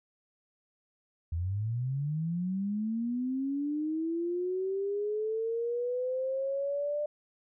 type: linear sweep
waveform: sine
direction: up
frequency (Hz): 79.5 to 597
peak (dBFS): -29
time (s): 1.32-7.06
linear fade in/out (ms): 5
effects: none